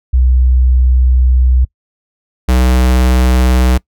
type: tone pair in turn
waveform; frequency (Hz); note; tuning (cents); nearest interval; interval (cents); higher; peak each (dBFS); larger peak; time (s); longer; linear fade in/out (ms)
sine / square; 63 / 63; B1 / B1; +35 / +35; unison; 0; neither; -6 / -8; first; 0.13-1.65 / 2.48-3.78; first; 10
effects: noise-tail reverb RT60 0.1 s tail -23 dB re dry